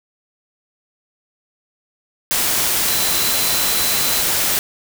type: tone in noise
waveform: sine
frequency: 4031 Hz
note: B7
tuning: 35 cents sharp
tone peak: -25 dBFS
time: 2.88-4.22 s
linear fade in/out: 0 ms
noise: white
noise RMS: -18 dBFS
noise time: 2.31-4.59 s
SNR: -10 dB
effects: none